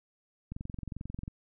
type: click train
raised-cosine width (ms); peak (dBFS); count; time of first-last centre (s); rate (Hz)
5; -26; 18; 0.52-1.279; 22.4
effects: none